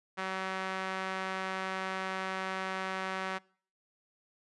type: tone with band-pass filter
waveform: sawtooth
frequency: 189.3 Hz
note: F#3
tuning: 40 cents sharp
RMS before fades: -36 dBFS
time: 0.17-3.39 s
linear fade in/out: 20 ms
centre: 1500 Hz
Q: 1.1
effects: noise-tail reverb RT60 0.5 s tail -24 dB re dry + resampled to 24000 Hz